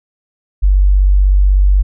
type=tone; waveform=sine; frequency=48.1 Hz; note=G1; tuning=32 cents flat; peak=-6 dBFS; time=0.62-1.83 s; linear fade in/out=20 ms; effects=none